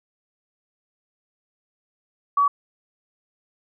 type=tone; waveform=sine; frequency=1137 Hz; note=C#6; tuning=44 cents sharp; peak=-15 dBFS; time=2.37-2.48 s; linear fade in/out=5 ms; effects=none